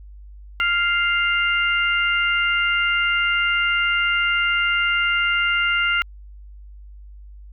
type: harmonic tone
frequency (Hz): 698.5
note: F5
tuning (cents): 0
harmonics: 2 / 3 / 4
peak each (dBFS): -20 / -22 / -23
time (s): 0.6-6.02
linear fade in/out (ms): 0
effects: added 50 Hz sine -38 dBFS peak until 7.52 s